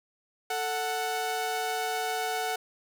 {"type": "tone pair together", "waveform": "sawtooth", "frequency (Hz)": [442.5, 740], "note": ["A4", "F#5"], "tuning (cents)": [10, 0], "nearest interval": "major sixth", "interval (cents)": 890, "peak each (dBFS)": [-30, -26], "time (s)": [0.5, 2.56], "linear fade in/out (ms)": 5, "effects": []}